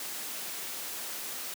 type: noise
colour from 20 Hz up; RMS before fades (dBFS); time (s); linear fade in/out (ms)
white; -38; 0-1.54; 2
effects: high-pass 200 Hz 12 dB/octave